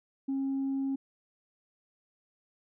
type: tone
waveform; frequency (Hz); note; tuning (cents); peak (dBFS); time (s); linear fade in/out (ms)
sine; 271.1; C#4; -38; -27; 0.28-0.96; 10
effects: tanh soft clip ceiling -26 dBFS